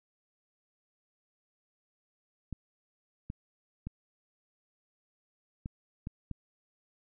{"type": "clicks", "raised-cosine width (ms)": 5, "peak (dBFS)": -25, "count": 6, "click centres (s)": [2.527, 3.301, 3.87, 5.659, 6.071, 6.313], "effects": []}